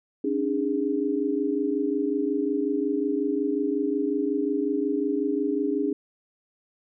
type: tone cluster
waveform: sine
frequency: 276.6 / 302.1 / 409.9 Hz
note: C#4 / D4 / G#4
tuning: -4 / +49 / -23 cents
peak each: -27 dBFS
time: 0.24-5.93 s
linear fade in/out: 5 ms
effects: none